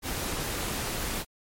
pink noise with amplitude modulation, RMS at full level -30 dBFS, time 0.02-1.25 s, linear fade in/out 50 ms, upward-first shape sine, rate 222 Hz, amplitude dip 40%, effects MP3 64 kbps

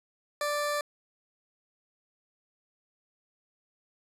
20% pulse tone, 587.3 Hz, D5, in tune, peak -23 dBFS, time 0.41-0.81 s, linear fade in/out 2 ms, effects resampled to 32000 Hz

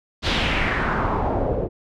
pink noise with low-pass filter sweep, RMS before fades -22 dBFS, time 0.22-1.69 s, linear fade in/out 50 ms, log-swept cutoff 4100 to 440 Hz, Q 2.4, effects none

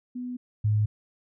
sine tone pair in turn, 248 / 106.16 Hz, B3 / G#2, +7 / +38 cents, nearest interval octave + minor third, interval 1469 cents, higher first, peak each -31 / -20 dBFS, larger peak second, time 0.15-0.37 / 0.64-0.86 s, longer neither, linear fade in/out 10 ms, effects none

